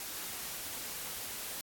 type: noise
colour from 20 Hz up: white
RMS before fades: -41 dBFS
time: 0-1.61 s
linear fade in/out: 2 ms
effects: AAC 64 kbps